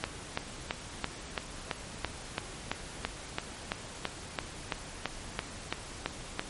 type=click train; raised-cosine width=0.3 ms; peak=-13 dBFS; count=20; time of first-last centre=0.04-6.395 s; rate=2.99 Hz; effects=pink hiss -44 dBFS RMS until 6.49 s + MP3 48 kbps